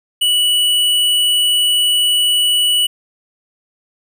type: tone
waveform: square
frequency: 2948 Hz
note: F#7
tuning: 7 cents flat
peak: -12 dBFS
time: 0.21-2.87 s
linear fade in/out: 10 ms
effects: none